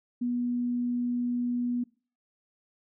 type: tone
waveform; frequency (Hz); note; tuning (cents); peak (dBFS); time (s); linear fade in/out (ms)
sine; 243.4; B3; -25; -26; 0.21-1.84; 10
effects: noise-tail reverb RT60 0.4 s tail -23 dB re dry